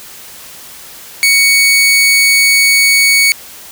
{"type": "tone", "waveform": "sawtooth", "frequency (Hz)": 2230, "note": "C#7", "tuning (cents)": 10, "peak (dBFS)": -3, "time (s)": [1.23, 3.32], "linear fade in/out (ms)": 0, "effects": ["white hiss -33 dBFS RMS until 3.71 s"]}